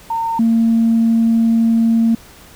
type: tone pair in turn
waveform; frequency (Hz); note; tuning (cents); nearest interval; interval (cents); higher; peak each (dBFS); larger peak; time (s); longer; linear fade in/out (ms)
sine; 912 / 228; A#5 / A#3; -38 / -38; 2 octaves; 2400; first; -16 / -9; second; 0.1-0.39 / 0.39-2.15; second; 5
effects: tanh soft clip ceiling -6 dBFS + pink hiss -42 dBFS RMS until 2.55 s

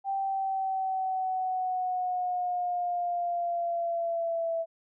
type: linear sweep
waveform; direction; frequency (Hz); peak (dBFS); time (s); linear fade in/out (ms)
sine; down; 784 to 659.3; -27; 0.04-4.66; 50
effects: none

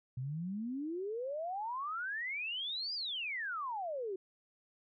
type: exponential two-way sweep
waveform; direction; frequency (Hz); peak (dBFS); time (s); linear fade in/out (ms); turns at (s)
sine; up then down; 122.2 to 4978 to 363.8; -36; 0.17-4.16; 5; 2.94
effects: none

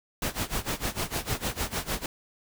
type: noise with tremolo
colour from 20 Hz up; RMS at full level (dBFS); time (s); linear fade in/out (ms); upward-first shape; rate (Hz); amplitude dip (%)
pink; -28; 0.22-2.06; 2; sine; 6.6; 90
effects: none

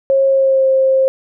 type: tone with pitch glide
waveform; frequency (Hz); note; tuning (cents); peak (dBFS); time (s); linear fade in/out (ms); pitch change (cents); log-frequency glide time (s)
sine; 541 to 530.5; C#5 to C5; -42 to +24; -9; 0.1-1.08; 0; -34; 0.27-0.67
effects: none

